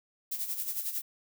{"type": "noise with tremolo", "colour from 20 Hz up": "violet", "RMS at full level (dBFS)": -32, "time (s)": [0.31, 1.02], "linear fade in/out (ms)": 10, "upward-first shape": "sine", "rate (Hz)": 11, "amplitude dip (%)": 65, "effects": []}